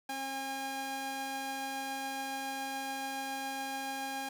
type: tone pair together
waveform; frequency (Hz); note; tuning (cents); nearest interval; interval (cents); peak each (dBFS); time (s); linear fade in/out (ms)
sawtooth; 268.3 / 812; C4 / G#5; +44 / -39; octave + perfect fifth; 1917; -39 / -33; 0.09-4.29; 5
effects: 10-bit